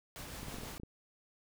pink noise with tremolo, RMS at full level -45 dBFS, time 0.16-0.78 s, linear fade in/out 0 ms, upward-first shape sine, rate 6.2 Hz, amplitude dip 25%
clicks, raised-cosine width 3 ms, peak -32 dBFS, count 7, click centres 0.431 / 0.484 / 0.543 / 0.585 / 0.634 / 0.799 / 0.834 s
effects none

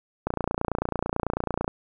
click train, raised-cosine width 1 ms, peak -11 dBFS, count 42, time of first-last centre 0.27-1.679 s, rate 29.1 Hz, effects none

